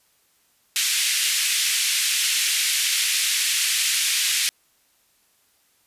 pink band-pass noise, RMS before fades -22 dBFS, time 0.76-4.49 s, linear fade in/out 0 ms, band 2200 to 12000 Hz, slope 24 dB/octave, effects white hiss -63 dBFS RMS until 5.86 s + resampled to 32000 Hz

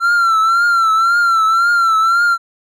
triangle tone with vibrato, 1358 Hz, F6, 49 cents flat, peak -8 dBFS, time 0-2.38 s, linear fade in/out 50 ms, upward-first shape triangle, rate 1.9 Hz, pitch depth 79 cents each way, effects none

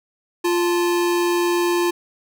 square tone pair together, 348.8 / 879 Hz, F4 / A5, -2 / -2 cents, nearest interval octave + major third, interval 1600 cents, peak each -18 / -28 dBFS, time 0.44-1.91 s, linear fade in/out 10 ms, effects none

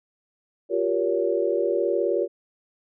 sine chord, G half-diminished seventh, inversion third, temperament just, 352.8 / 392 / 470.4 / 564.5 Hz, F4 / G4 / Bb4 / Db5, +18 / 0 / +16 / +31 cents, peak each -26 dBFS, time 0.69-2.28 s, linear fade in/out 50 ms, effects none

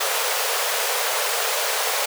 pink high-pass noise, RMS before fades -23 dBFS, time 0-2.06 s, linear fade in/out 10 ms, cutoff 430 Hz, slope 96 dB/octave, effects none

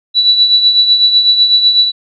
sine tone with tremolo, 3946 Hz, B7, 2 cents flat, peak -3 dBFS, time 0.14-1.92 s, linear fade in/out 50 ms, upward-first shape triangle, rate 8 Hz, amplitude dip 65%, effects none

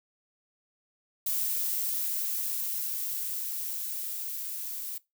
violet noise with level ramp, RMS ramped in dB -29 to -37 dBFS, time 1.26-4.98 s, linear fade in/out 5 ms, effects noise-tail reverb RT60 0.2 s tail -21 dB re dry

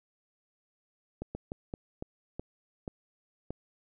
slowing click train, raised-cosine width 2 ms, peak -23 dBFS, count 8, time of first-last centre 1.22-3.506 s, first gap 130 ms, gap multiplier 1.3, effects none

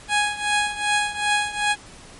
15% pulse tone with tremolo, 830.6 Hz, G#5, in tune, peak -10 dBFS, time 0.08-1.76 s, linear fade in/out 50 ms, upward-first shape triangle, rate 2.6 Hz, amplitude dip 85%, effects pink hiss -44 dBFS RMS until 2.19 s + MP3 48 kbps

